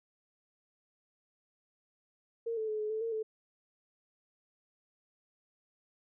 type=tone with pitch steps; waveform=sine; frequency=460.7 / 438.3 / 429.6 / 426.1 / 437.4 / 457.3 / 436.9 Hz; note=A#4 / A4 / A4 / G#4 / A4 / A#4 / A4; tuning=-20 / -7 / -41 / +44 / -10 / -33 / -12 cents; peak=-32 dBFS; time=2.46-3.23 s; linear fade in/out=10 ms; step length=110 ms; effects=none